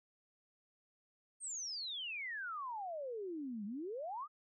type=exponential two-way sweep; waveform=sine; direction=down then up; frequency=8720 to 196 to 1285 Hz; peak=-40 dBFS; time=1.4-4.28 s; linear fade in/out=50 ms; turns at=3.65 s; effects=none